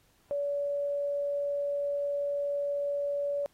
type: tone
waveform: sine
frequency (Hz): 571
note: D5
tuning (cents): -49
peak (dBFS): -28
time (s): 0.31-3.46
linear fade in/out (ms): 0
effects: pink hiss -67 dBFS RMS until 3.53 s + AAC 48 kbps